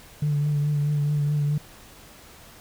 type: tone with vibrato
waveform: sine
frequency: 146.83 Hz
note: D3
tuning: in tune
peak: -19 dBFS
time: 0.22-1.58 s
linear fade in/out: 5 ms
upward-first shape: triangle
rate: 4.7 Hz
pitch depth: 32 cents each way
effects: tanh soft clip ceiling -17 dBFS + pink hiss -48 dBFS RMS until 2.6 s